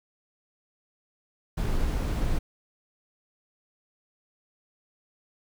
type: noise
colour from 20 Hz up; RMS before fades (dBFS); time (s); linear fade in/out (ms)
brown; -26; 1.57-2.39; 10
effects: none